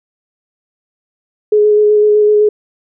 sine tone with vibrato, 420.8 Hz, G#4, 23 cents sharp, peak -6 dBFS, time 1.52-2.49 s, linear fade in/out 5 ms, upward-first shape square, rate 7.9 Hz, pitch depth 11 cents each way, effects none

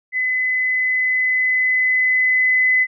sine tone with level ramp, 2019 Hz, B6, 38 cents sharp, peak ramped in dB -17 to -12 dBFS, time 0.12-2.87 s, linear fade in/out 50 ms, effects none

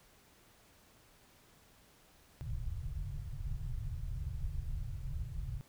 pink low-pass noise, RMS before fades -39 dBFS, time 2.41-5.61 s, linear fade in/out 0 ms, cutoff 150 Hz, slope 96 dB/octave, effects pink hiss -64 dBFS RMS until 5.68 s

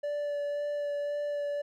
triangle tone with vibrato, 581 Hz, D5, 19 cents flat, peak -28 dBFS, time 0.03-1.62 s, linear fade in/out 10 ms, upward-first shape sine, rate 1.9 Hz, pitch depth 12 cents each way, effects none

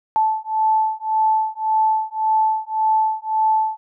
sine beating tone pair, 873 / 874.8 Hz, A5 / A5, -14 / -10 cents, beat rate 1.8 Hz, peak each -19 dBFS, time 0.16-3.77 s, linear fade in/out 0 ms, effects none

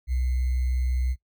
sine tone with sample-and-hold, 63 Hz, B1, 35 cents sharp, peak -22 dBFS, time 0.07-1.16 s, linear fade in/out 50 ms, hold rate 2100 Hz, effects noise-tail reverb RT60 0.1 s tail -19 dB re dry

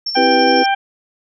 sine tone with tremolo, 5420 Hz, E8, 47 cents sharp, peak -18 dBFS, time 0.06-0.66 s, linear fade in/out 5 ms, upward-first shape square, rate 12 Hz, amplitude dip 40%
harmonic tone, 788 Hz, G5, 9 cents sharp, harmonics 1 / 2 / 3 / 4, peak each -14 / -20 / -24 / -26 dBFS, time 0.15-0.75 s, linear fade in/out 10 ms
sine chord, C major seventh, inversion none, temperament equal, 261.6 / 329.6 / 392 / 493.9 Hz, C4 / E4 / G4 / B4, 0 / 0 / 0 / 0 cents, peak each -18 / -20 / -21 / -16 dBFS, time 0.16-0.64 s, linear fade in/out 20 ms
effects none

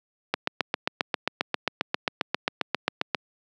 click train, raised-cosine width 0.3 ms, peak -6 dBFS, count 22, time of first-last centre 0.34-3.147 s, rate 7.48 Hz, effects high-pass 200 Hz 12 dB/octave

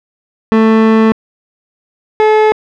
30% pulse tone pair in turn, 221.4 / 430.7 Hz, A3 / A4, +11 / -37 cents, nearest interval octave, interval 1152 cents, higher second, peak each -3 dBFS, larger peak neither, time 0.52-1.12 / 2.2-2.52 s, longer first, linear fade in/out 0 ms, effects low-pass 2000 Hz 12 dB/octave

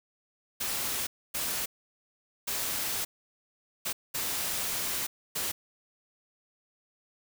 white noise bursts at uneven times, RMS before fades -32 dBFS, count 6, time 0.6-1.07 / 1.34-1.66 / 2.47-3.05 / 3.85-3.93 / 4.14-5.07 / 5.35-5.52 s, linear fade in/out 10 ms, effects none

